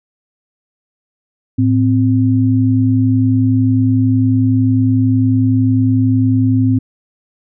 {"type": "tone pair together", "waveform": "sine", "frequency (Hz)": [109, 260], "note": ["A2", "C4"], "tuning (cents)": [-16, -11], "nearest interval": "octave + minor third", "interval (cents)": 1505, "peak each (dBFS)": -12, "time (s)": [1.58, 6.79], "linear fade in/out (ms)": 10, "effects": []}